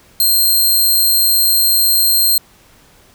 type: tone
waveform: 5% pulse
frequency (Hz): 4186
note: C8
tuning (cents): 0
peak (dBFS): -3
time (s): 0.2-2.38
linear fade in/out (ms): 2
effects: pink hiss -48 dBFS RMS until 3.14 s